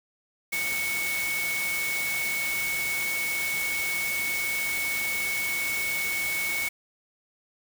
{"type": "tone in noise", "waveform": "sine", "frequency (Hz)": 2217, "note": "C#7", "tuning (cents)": 0, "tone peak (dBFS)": -27, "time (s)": [0.52, 6.69], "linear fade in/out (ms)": 10, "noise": "white", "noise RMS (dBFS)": -33, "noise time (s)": [0.52, 6.69], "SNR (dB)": 3, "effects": []}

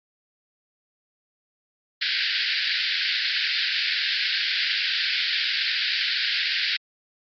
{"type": "band-pass noise", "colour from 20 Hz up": "white", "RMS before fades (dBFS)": -25, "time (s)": [2.01, 6.77], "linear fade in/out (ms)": 10, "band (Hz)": [1500, 4900], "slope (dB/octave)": 96, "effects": ["Opus 48 kbps"]}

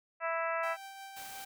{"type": "harmonic tone", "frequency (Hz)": 330, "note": "E4", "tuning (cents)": 2, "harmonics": [2, 3, 4, 5, 6, 7, 8], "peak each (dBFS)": [-35, -39, -36, -41, -41, -47, -45], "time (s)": [0.2, 0.77], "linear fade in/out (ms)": 50}
{"type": "tone with tremolo", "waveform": "sawtooth", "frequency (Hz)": 781, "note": "G5", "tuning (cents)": -7, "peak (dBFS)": -40, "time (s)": [0.63, 1.45], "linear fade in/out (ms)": 5, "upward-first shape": "triangle", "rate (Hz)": 5.6, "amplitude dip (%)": 35}
{"type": "noise", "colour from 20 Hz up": "white", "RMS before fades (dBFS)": -48, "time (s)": [1.16, 1.45], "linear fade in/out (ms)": 10}
{"effects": []}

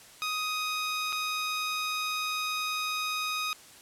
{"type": "tone with dropouts", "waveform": "15% pulse", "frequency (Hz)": 1251, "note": "D#6", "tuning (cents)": 9, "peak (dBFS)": -23, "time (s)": [0.22, 3.53], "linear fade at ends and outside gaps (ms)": 0, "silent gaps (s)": [1.124, 1.128], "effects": ["white hiss -52 dBFS RMS until 3.81 s", "low-pass 11000 Hz 12 dB/octave"]}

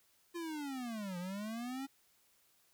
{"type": "linear two-way sweep", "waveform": "square", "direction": "down then up", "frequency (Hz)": [349.2, 173.1, 276.6], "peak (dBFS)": -40, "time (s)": [0.34, 1.87], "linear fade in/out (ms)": 20, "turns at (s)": 1.18, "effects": ["white hiss -71 dBFS RMS until 2.73 s"]}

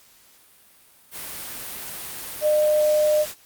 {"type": "tone in noise", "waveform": "sine", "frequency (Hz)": 606, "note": "D#5", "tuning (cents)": -46, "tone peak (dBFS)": -16, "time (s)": [2.41, 3.26], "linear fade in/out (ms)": 50, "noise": "white", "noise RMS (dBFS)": -34, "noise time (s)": [1.11, 3.35], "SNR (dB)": 15, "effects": ["white hiss -54 dBFS RMS until 3.45 s", "Opus 48 kbps"]}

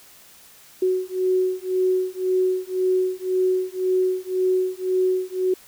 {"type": "beating tone pair", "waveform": "sine", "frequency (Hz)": [370, 371.9], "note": ["F#4", "F#4"], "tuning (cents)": [0, 9], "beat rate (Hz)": 1.9, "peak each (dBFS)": -22, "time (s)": [0.82, 5.54], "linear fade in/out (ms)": 5, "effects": ["white hiss -49 dBFS RMS until 5.67 s"]}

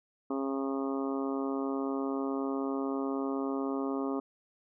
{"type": "harmonic tone", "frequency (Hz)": 136.2, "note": "C#3", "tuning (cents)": -30, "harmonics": [2, 3, 4, 5, 6, 7, 8, 9], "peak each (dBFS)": [-32, -36, -42, -43, -46, -47, -44, -44], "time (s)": [0.3, 4.2], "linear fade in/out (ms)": 5, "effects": []}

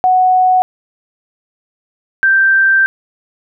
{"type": "tone pair in turn", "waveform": "sine", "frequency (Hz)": [740, 1568], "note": ["F#5", "G6"], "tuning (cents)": [0, 0], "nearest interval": "octave + minor second", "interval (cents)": 1300, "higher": "second", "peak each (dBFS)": -7, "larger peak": "neither", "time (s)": [[0.04, 0.62], [2.23, 2.86]], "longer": "second", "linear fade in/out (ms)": 0, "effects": []}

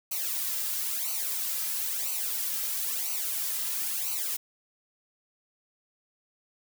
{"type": "noise with flanger", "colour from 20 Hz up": "blue", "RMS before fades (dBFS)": -31, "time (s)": [0.11, 4.37], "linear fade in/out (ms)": 10, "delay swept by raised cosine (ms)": [0.57, 2.77], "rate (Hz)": 1, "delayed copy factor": -0.85, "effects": []}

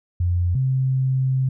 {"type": "tone pair in turn", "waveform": "sine", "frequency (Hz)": [88.1, 131.43], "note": ["F2", "C3"], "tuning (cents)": [16, 8], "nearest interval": "perfect fifth", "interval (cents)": 692, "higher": "second", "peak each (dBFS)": -17, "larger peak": "neither", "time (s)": [[0.2, 0.55], [0.55, 1.49]], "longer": "second", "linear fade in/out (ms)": 5, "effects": []}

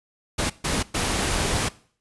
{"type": "noise bursts at uneven times", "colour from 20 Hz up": "pink", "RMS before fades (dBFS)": -24, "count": 3, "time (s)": [[0.38, 0.5], [0.64, 0.83], [0.94, 1.69]], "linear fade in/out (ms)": 10, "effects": ["noise-tail reverb RT60 0.5 s tail -20 dB re dry", "resampled to 24000 Hz"]}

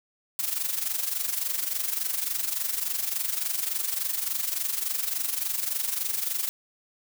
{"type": "noise with amplitude modulation", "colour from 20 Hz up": "blue", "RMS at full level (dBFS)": -26, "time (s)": [0.39, 6.49], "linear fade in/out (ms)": 0, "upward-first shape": "sine", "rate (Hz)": 23.5, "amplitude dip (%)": 70, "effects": []}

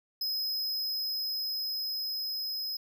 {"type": "tone with level ramp", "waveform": "square", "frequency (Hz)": 5090, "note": "D#8", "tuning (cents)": 39, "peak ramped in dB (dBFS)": [-30, -33], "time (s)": [0.21, 2.77], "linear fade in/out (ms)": 5, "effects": []}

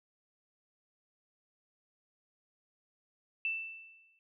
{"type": "tone with exponential decay", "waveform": "sine", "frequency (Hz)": 2660, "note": "E7", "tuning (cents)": 15, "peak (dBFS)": -29, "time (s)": [3.45, 4.19], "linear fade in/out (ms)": 1, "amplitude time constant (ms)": 160, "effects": []}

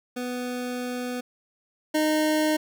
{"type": "tone pair in turn", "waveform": "25% pulse", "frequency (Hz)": [248, 308.3], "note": ["B3", "D#4"], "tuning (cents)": [7, -16], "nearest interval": "major third", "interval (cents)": 377, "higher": "second", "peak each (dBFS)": [-25, -17], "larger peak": "second", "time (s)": [[0.16, 1.21], [1.94, 2.57]], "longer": "first", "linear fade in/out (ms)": 10, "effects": []}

